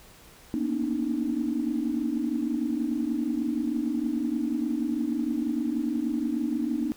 sine tone cluster, 229.8 / 240.3 / 283.7 / 310.1 Hz, A#3 / B3 / C#4 / D#4, -25 / -47 / +40 / -6 cents, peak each -36 / -29 / -30 / -29 dBFS, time 0.54-6.92 s, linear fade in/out 0 ms, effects tanh soft clip ceiling -15 dBFS + pink hiss -52 dBFS RMS until 6.96 s

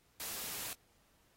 white noise, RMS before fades -42 dBFS, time 0.2-0.73 s, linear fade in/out 0 ms, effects pink hiss -71 dBFS RMS until 1.36 s + AAC 48 kbps

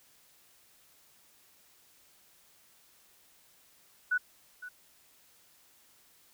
sine tone with echo, 1480 Hz, F#6, in tune, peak -25 dBFS, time 4.11-4.18 s, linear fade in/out 10 ms, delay 510 ms, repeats 1, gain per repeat -15 dB, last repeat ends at 4.69 s, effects white hiss -63 dBFS RMS until 6.33 s

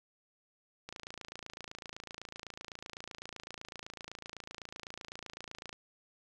click train, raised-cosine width 0.2 ms, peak -26 dBFS, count 136, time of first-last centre 0.89-5.729 s, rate 27.9 Hz, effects none

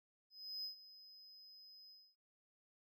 triangle tone with ADSR envelope, 5050 Hz, D#8, 25 cents sharp, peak -40 dBFS, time 0.3-2.16 s, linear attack 340 ms, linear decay 110 ms, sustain -16 dB, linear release 260 ms, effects none

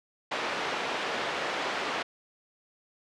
pink band-pass noise, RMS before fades -32 dBFS, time 0.31-2.03 s, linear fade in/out 10 ms, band 460 to 3200 Hz, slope 12 dB/octave, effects low-pass 8000 Hz 12 dB/octave

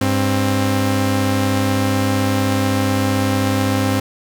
sawtooth tone pair together, 100.07 / 264.4 Hz, G2 / C4, +36 / +18 cents, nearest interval octave + perfect fourth, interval 1682 cents, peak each -14 dBFS, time 0.01-4 s, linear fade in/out 5 ms, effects none

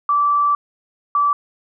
sine tone pair in turn, 1162 / 1157.7 Hz, D6 / D6, -19 / -25 cents, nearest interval unison, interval 6 cents, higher first, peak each -13 dBFS, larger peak neither, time 0.09-0.55 / 1.15-1.33 s, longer first, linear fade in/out 2 ms, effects none

